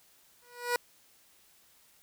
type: tone with exponential growth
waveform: 15% pulse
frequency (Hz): 485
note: B4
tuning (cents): -31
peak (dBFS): -18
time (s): 0.42-0.76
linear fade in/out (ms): 2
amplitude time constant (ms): 72
effects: white hiss -63 dBFS RMS until 2.02 s